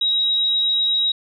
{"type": "tone", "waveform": "sine", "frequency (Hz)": 3823, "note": "A#7", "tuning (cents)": 43, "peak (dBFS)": -16, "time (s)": [0.01, 1.12], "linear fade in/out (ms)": 5, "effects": []}